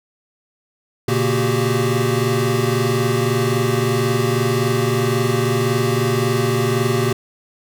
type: tone cluster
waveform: square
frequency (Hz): 118.4 / 140.2 / 231.8 / 374.4 / 398.1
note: A#2 / C#3 / A#3 / F#4 / G4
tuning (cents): +27 / +20 / -10 / +20 / +27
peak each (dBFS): -21 / -26 / -25 / -23 / -23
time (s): 1.08-7.13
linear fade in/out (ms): 5
effects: none